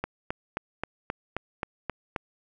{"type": "click train", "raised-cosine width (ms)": 0.5, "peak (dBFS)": -14, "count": 9, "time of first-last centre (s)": [0.04, 2.162], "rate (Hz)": 3.77, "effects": []}